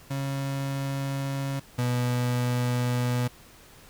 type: tone pair in turn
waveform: 35% pulse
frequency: 137.4 / 123.19 Hz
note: C#3 / B2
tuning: -15 / -4 cents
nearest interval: major second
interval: 189 cents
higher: first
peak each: -26 / -22 dBFS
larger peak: second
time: 0.1-1.6 / 1.78-3.28 s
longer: neither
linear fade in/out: 10 ms
effects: pink hiss -52 dBFS RMS until 3.89 s